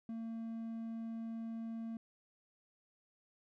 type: tone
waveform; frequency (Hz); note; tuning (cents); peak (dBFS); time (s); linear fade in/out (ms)
triangle; 226.9; A#3; -47; -38; 0.09-1.97; 2
effects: none